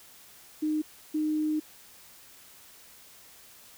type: tone bursts at uneven times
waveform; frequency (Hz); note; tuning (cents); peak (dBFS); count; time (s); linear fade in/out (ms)
sine; 307.1; D#4; -23; -25; 2; 0.62-0.82 / 1.14-1.6; 10
effects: white hiss -53 dBFS RMS until 3.77 s